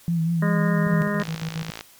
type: tone with vibrato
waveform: sine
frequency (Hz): 166.2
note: E3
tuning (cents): +15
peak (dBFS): -19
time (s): 0.08-1.02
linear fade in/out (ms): 0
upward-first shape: sine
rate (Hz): 5.2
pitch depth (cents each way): 45
type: harmonic tone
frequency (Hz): 205.1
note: G#3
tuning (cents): -21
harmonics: 1 / 2 / 3 / 5 / 6 / 7 / 8 / 9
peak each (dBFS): -24 / -31 / -30 / -33 / -35 / -36 / -36 / -31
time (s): 0.42-1.23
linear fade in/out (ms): 5
type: tone with tremolo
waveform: triangle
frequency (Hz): 161.3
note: E3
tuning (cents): -37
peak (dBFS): -23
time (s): 0.87-1.7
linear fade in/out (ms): 0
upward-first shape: square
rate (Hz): 7.3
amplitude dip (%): 65
type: click train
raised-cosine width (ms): 0.2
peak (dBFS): -15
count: 35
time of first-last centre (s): 1.2-1.809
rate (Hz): 55.8
effects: white hiss -51 dBFS RMS until 1.99 s + MP3 96 kbps